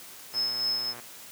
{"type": "tone with tremolo", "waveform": "sine", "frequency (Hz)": 5190, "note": "E8", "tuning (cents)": -28, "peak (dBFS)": -24, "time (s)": [0.33, 0.94], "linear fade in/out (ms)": 50, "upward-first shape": "sine", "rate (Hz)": 3.5, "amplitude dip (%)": 45}
{"type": "click train", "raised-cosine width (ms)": 0.5, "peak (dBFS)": -29, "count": 80, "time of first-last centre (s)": [0.34, 0.998], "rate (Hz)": 120}
{"effects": ["white hiss -46 dBFS RMS until 1.31 s", "high-pass 100 Hz 12 dB/octave"]}